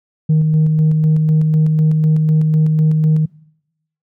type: tone with tremolo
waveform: sine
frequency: 155.9 Hz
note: D#3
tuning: 4 cents sharp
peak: -7 dBFS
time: 0.29-3.26 s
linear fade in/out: 10 ms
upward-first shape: square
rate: 4 Hz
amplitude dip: 30%
effects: noise-tail reverb RT60 0.8 s tail -24 dB re dry + tanh soft clip ceiling -7 dBFS